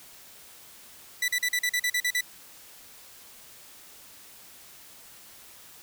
sawtooth tone bursts, 1975.5 Hz, B6, in tune, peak -20 dBFS, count 10, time 1.22-2.209 s, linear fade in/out 5 ms, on 62 ms, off 41 ms, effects white hiss -50 dBFS RMS until 5.82 s

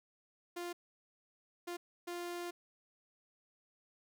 sawtooth tone bursts at uneven times, 349.2 Hz, F4, in tune, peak -36 dBFS, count 3, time 0.56-0.73 / 1.67-1.77 / 2.07-2.51 s, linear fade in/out 10 ms, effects none

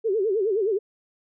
sine tone with vibrato, 412.7 Hz, G#4, 11 cents flat, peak -20 dBFS, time 0.04-0.79 s, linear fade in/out 20 ms, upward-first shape sine, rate 9.6 Hz, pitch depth 180 cents each way, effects none

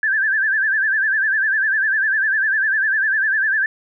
sine tone with vibrato, 1654 Hz, G#6, 8 cents flat, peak -15 dBFS, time 0.03-3.66 s, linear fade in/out 2 ms, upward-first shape sine, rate 10 Hz, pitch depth 120 cents each way, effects none

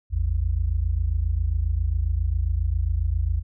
sine tone pair together, 55 / 82.41 Hz, A1 / E2, 0 / 0 cents, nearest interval perfect fifth, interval 700 cents, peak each -23 / -23 dBFS, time 0.1-3.43 s, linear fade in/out 50 ms, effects none

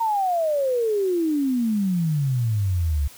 sine exponential sweep, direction down, 932.3 to 68.2 Hz, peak -19 dBFS, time 0-3.08 s, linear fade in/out 10 ms, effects white hiss -46 dBFS RMS until 3.17 s

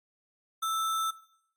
sine tone with sample-and-hold, 1318.5 Hz, E6, in tune, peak -27 dBFS, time 0.62-1.11 s, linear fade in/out 10 ms, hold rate 4900 Hz, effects noise-tail reverb RT60 0.7 s tail -18 dB re dry + MP3 64 kbps

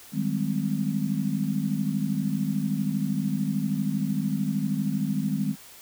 sine chord, Ab major seventh, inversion second, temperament just, 155.74 / 194.67 / 207.7 / 259.6 Hz, Eb3 / G3 / Ab3 / C4, +2 / -12 / 0 / -13 cents, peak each -30 / -29 / -28 / -31 dBFS, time 0.12-5.56 s, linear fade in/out 50 ms, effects white hiss -48 dBFS RMS until 5.81 s

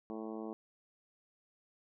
harmonic tone, 110 Hz, A2, in tune, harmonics 2 / 3 / 4 / 5 / 6 / 7 / 8 / 9 / 10, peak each -44 / -44 / -46 / -52 / -52 / -53 / -57 / -58 / -57 dBFS, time 0.1-0.53 s, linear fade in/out 0 ms, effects none

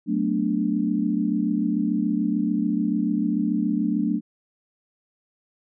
sine chord, B minor seventh, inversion second, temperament equal, 185 / 220 / 246.9 / 293.7 Hz, F#3 / A3 / B3 / D4, 0 / 0 / 0 / 0 cents, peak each -27 / -24 / -29 / -25 dBFS, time 0.06-4.21 s, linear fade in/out 50 ms, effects none

